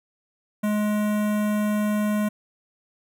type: tone with notch filter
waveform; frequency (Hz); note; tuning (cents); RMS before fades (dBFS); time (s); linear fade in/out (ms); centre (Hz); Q
square; 210; G#3; +19; -23; 0.63-2.29; 10; 4600; 0.67
effects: none